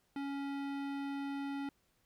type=tone with hard clipping; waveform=sine; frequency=279 Hz; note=C#4; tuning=11 cents sharp; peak=-39 dBFS; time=0.16-1.69 s; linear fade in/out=2 ms; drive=18 dB; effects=pink hiss -75 dBFS RMS until 2.05 s